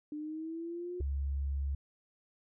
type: linear sweep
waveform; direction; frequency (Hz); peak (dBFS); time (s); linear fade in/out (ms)
sine; up; 296.9 to 361.7; -37; 0.12-1.01; 2
type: tone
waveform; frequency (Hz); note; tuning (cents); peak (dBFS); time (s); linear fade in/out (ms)
sine; 69.4; C#2; +3; -31; 1-1.75; 5
effects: none